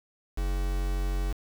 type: tone with quantisation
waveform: triangle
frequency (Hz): 46.32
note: F#1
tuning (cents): +3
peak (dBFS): -24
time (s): 0.37-1.33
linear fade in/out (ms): 10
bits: 6
effects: none